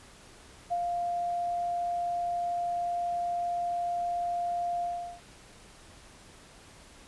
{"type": "tone with ADSR envelope", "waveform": "sine", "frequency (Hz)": 698.5, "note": "F5", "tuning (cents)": 0, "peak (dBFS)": -25, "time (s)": [0.7, 5.21], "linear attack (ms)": 25, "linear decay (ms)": 49, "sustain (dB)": -3, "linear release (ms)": 390, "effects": ["pink hiss -53 dBFS RMS until 7.07 s", "resampled to 24000 Hz"]}